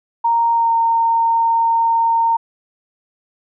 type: tone with pitch glide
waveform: sine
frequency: 929 to 917.8 Hz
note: A#5 to A#5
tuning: -6 to -27 cents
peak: -12 dBFS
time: 0.24-2.37 s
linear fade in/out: 10 ms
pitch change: -21 cents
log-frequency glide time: 0.53-0.71 s
effects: none